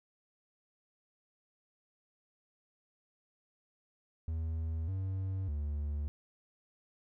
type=tone with pitch steps; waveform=triangle; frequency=80.7 / 95.3 / 73.4 Hz; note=E2 / G2 / D2; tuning=-36 / -48 / 0 cents; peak=-31 dBFS; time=4.28-6.08 s; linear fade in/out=0 ms; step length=600 ms; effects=none